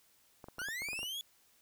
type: clicks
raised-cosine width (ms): 1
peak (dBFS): -34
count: 10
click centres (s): 0.442 / 0.485 / 0.584 / 0.617 / 0.686 / 0.82 / 0.887 / 0.932 / 0.991 / 1.031
type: linear sweep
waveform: 40% pulse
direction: up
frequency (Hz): 1397 to 3436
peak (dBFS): -37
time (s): 0.59-1.21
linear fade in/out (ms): 0
effects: white hiss -68 dBFS RMS until 1.61 s